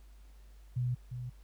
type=tone with echo; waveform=sine; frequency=124 Hz; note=B2; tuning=7 cents sharp; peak=-29 dBFS; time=0.76-0.95 s; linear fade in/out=10 ms; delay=350 ms; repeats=1; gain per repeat=-8 dB; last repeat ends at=1.3 s; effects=added 50 Hz sine -52 dBFS peak until 1.43 s + pink hiss -68 dBFS RMS until 1.43 s